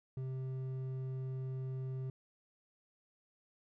sine tone with hard clipping, 130.81 Hz, C3, in tune, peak -39 dBFS, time 0.17-2.1 s, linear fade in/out 2 ms, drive 6 dB, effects none

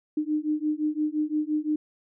sine beating tone pair, 301.4 / 307.2 Hz, D4 / D#4, +45 / -22 cents, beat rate 5.8 Hz, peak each -27 dBFS, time 0.17-1.76 s, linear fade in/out 5 ms, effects none

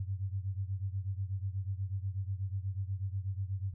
sine beating tone pair, 94.2 / 102.4 Hz, F#2 / G#2, +32 / -24 cents, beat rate 8.2 Hz, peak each -35 / -38 dBFS, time 0-3.74 s, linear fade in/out 5 ms, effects none

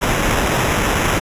pink noise with sample-and-hold, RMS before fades -17 dBFS, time 0.01-1.2 s, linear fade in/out 20 ms, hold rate 4410 Hz, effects resampled to 32000 Hz

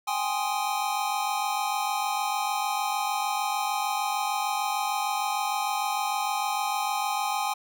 square chord, Ab major seventh, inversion third, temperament equal, 784 / 830.6 / 1046.5 / 1244.5 Hz, G5 / Ab5 / C6 / Eb6, 0 / 0 / 0 / 0 cents, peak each -32 / -30 / -34 / -35 dBFS, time 0.07-7.54 s, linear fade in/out 10 ms, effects none

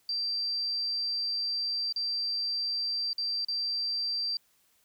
triangle tone with dropouts, 4699 Hz, D8, in tune, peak -25 dBFS, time 0.09-4.37 s, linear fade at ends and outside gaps 2 ms, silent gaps 1.925-1.961 / 3.131-3.181 / 3.448-3.484 s, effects tanh soft clip ceiling -27 dBFS + white hiss -68 dBFS RMS until 4.84 s

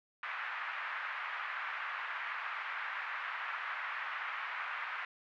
pink band-pass noise, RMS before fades -40 dBFS, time 0.23-5.05 s, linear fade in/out 2 ms, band 1100 to 2200 Hz, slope 24 dB/octave, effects none

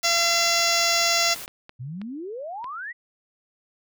white noise, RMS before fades -37 dBFS, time 0.03-1.46 s, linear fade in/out 0 ms
harmonic tone, 681 Hz, F5, 44 cents flat, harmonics 1 / 2 / 3 / 4 / 5 / 6 / 7 / 8 / 9 / 10, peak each -27 / -29 / -27 / -29 / -30 / -29 / -27 / -27 / -30 / -28 dBFS, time 0.03-1.35 s, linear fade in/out 20 ms
clicks, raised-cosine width 0.3 ms, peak -26 dBFS, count 7, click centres 0.741 / 1.362 / 1.418 / 1.479 / 1.694 / 2.016 / 2.643 s
sine exponential sweep, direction up, 116.54 to 2010 Hz, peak -31 dBFS, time 1.79-2.93 s, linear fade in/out 20 ms
effects none

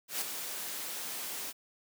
white noise with ADSR envelope, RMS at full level -32 dBFS, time 0.08-1.53 s, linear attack 130 ms, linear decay 16 ms, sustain -7 dB, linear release 36 ms, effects high-pass 200 Hz 12 dB/octave

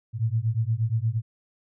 sine beating tone pair, 108.6 / 117.1 Hz, A2 / A#2, -22 / +8 cents, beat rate 8.5 Hz, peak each -25 dBFS, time 0.13-1.22 s, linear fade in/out 50 ms, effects none

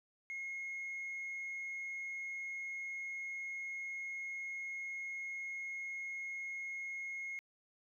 sine tone, 2158 Hz, C#7, 47 cents flat, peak -38 dBFS, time 0.3-7.39 s, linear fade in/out 0 ms, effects tanh soft clip ceiling -38 dBFS + 13-bit

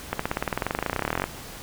accelerating click train, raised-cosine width 0.5 ms, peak -9 dBFS, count 30, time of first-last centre 0.13-1.24 s, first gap 64 ms, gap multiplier 0.96, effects pink hiss -40 dBFS RMS until 1.62 s

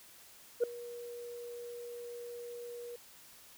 sine tone with ADSR envelope, 478.4 Hz, A#4, 45 cents sharp, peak -21 dBFS, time 0.6-2.96 s, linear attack 36 ms, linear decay 3 ms, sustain -21 dB, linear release 4 ms, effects tanh soft clip ceiling -23 dBFS + white hiss -57 dBFS RMS until 3.57 s

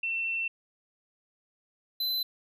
sine / square tone pair in turn, 2694 / 4036 Hz, E7 / B7, +37 / +37 cents, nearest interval perfect fifth, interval 700 cents, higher second, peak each -28 dBFS, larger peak neither, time 0.03-0.48 / 2-2.23 s, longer first, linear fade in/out 5 ms, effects none

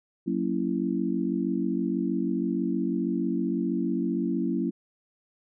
sine chord, F# dominant seventh, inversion none, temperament just, 185 / 231.2 / 277.5 / 333 Hz, F#3 / A#3 / C#4 / E4, 0 / -14 / +2 / +18 cents, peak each -30 dBFS, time 0.26-4.71 s, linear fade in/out 20 ms, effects none

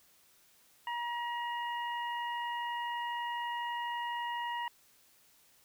harmonic tone, 952 Hz, A#5, 36 cents sharp, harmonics 1 / 2 / 3, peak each -35 / -41 / -45 dBFS, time 0.87-4.68 s, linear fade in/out 2 ms, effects white hiss -65 dBFS RMS until 5.64 s

